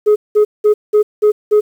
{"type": "tone bursts", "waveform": "sine", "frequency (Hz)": 421.5, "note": "G#4", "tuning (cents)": 26, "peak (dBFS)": -4, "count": 6, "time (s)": [0.06, 1.61], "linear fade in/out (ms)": 20, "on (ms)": 100, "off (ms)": 190, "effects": ["tanh soft clip ceiling -5 dBFS", "7-bit"]}